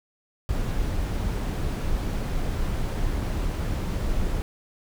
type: noise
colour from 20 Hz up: brown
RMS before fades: -26 dBFS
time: 0.49-4.42 s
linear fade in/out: 0 ms
effects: none